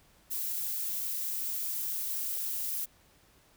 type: noise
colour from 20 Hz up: violet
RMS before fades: -34 dBFS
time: 0.3-2.86 s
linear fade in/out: 20 ms
effects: pink hiss -63 dBFS RMS until 3.56 s